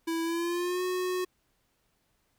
square tone with pitch glide, 329.6 to 365.7 Hz, E4 to F#4, 0 to -20 cents, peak -29 dBFS, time 0.07-1.25 s, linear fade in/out 10 ms, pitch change +180 cents, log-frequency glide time 0.23-0.83 s, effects pink hiss -73 dBFS RMS until 2.38 s

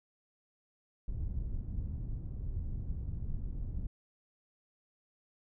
pink low-pass noise, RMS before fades -37 dBFS, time 1.08-3.87 s, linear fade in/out 2 ms, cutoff 110 Hz, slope 12 dB/octave, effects none

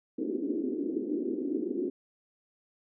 white band-pass noise, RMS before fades -32 dBFS, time 0.18-1.9 s, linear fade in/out 10 ms, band 250 to 380 Hz, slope 48 dB/octave, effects none

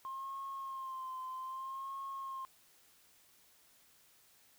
sine tone with vibrato, 1060 Hz, C6, 22 cents sharp, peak -39 dBFS, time 0.05-2.45 s, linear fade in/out 0 ms, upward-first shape sine, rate 0.63 Hz, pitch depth 43 cents each way, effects tanh soft clip ceiling -36 dBFS + white hiss -66 dBFS RMS until 4.58 s

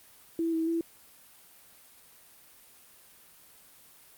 sine tone with pitch steps, 330.7 / 324.1 / 332.4 Hz, E4 / E4 / E4, +6 / -29 / +15 cents, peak -26 dBFS, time 0.39-0.81 s, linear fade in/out 2 ms, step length 140 ms, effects white hiss -56 dBFS RMS until 4.17 s + Opus 32 kbps

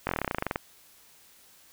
slowing click train, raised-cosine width 0.5 ms, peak -12 dBFS, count 16, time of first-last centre 0.07-0.559 s, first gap 21 ms, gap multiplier 1.06, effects white hiss -57 dBFS RMS until 1.72 s

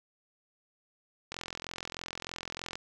click train, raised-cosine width 0.2 ms, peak -20 dBFS, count 63, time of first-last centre 1.32-2.755 s, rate 43.2 Hz, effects none

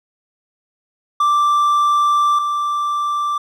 triangle tone pair in turn, 1174.7 / 1174.7 Hz, D6 / D6, 0 / 0 cents, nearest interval unison, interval 0 cents, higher neither, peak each -10 / -15 dBFS, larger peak first, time 1.2-2.39 / 2.39-3.38 s, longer first, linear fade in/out 5 ms, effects none

